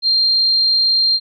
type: tone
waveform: sine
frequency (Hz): 4186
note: C8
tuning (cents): 0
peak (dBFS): -11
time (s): 0.02-1.2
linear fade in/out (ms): 50
effects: MP3 96 kbps